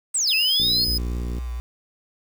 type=linear two-way sweep; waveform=sine; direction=down then up; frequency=8560 to 2556 to 4397 Hz; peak=-19 dBFS; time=0.14-0.85 s; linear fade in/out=10 ms; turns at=0.34 s
type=tone; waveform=45% pulse; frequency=5030 Hz; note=D#8; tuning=18 cents sharp; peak=-22 dBFS; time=0.27-0.98 s; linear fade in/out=5 ms
type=click train; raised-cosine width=3 ms; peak=-20 dBFS; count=48; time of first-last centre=0.6-1.383 s; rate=60 Hz
type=tone with vibrato; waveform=sine; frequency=60.6 Hz; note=B1; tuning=32 cents flat; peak=-26 dBFS; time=0.88-1.6 s; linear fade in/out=0 ms; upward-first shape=sine; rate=4.2 Hz; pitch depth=29 cents each way
effects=7-bit